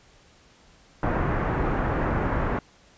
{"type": "low-pass noise", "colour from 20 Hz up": "pink", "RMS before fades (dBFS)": -25, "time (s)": [1.03, 2.59], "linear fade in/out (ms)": 2, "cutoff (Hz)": 1700, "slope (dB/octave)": 24, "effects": ["pink hiss -56 dBFS RMS until 2.97 s", "resampled to 16000 Hz"]}